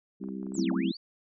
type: harmonic tone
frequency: 65.41 Hz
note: C2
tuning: in tune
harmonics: 3 / 4 / 5 / 6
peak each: -36 / -40 / -42 / -45 dBFS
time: 0.2-0.89 s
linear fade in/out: 20 ms
type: clicks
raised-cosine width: 1 ms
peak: -38 dBFS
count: 7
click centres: 0.239 / 0.287 / 0.43 / 0.467 / 0.52 / 0.553 / 0.591 s
type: linear two-way sweep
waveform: sine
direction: down then up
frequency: 8210 to 523.3 to 4752 Hz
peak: -40 dBFS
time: 0.54-0.97 s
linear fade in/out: 5 ms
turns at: 0.72 s
type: chord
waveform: sine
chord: F# half-diminished seventh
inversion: none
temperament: equal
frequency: 185 / 220 / 261.6 / 329.6 Hz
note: F#3 / A3 / C4 / E4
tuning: 0 / 0 / 0 / 0 cents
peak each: -32 / -33 / -31 / -30 dBFS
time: 0.57-0.92 s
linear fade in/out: 10 ms
effects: none